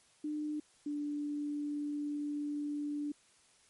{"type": "tone pair in turn", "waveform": "sine", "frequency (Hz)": [300.9, 293], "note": ["D4", "D4"], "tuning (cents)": [42, -4], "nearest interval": "unison", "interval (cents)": 46, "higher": "first", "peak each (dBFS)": [-34, -34], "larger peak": "neither", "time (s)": [[0.24, 0.6], [0.86, 3.12]], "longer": "second", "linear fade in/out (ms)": 5, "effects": ["white hiss -66 dBFS RMS until 3.69 s", "MP3 48 kbps"]}